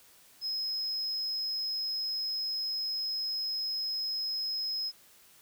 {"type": "tone", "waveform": "sine", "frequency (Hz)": 5120, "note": "D#8", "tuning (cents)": 49, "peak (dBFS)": -28, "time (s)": [0.41, 4.92], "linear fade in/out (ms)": 50, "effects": ["tanh soft clip ceiling -30 dBFS", "white hiss -59 dBFS RMS until 5.41 s"]}